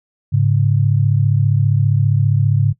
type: tone pair together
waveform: sine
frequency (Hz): 105.01 / 140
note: G#2 / C#3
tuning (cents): +20 / +18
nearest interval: perfect fourth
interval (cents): 498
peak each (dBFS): -14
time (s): 0.32-2.73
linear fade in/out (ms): 20
effects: noise-tail reverb RT60 0.1 s tail -17 dB re dry